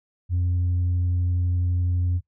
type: tone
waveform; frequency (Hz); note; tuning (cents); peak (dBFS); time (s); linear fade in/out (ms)
sine; 88.8; F2; +29; -18; 0.29-2.21; 50
effects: noise-tail reverb RT60 0.1 s tail -18 dB re dry + tanh soft clip ceiling -18 dBFS